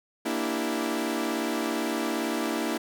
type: chord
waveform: sawtooth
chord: E half-diminished seventh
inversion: second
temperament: equal with one note detuned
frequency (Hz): 233.1 / 292 / 329.6 / 392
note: Bb3 / D4 / E4 / G4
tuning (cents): 0 / -10 / 0 / 0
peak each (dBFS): -28 / -28 / -27 / -32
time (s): 0.25-2.78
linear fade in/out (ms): 10
effects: none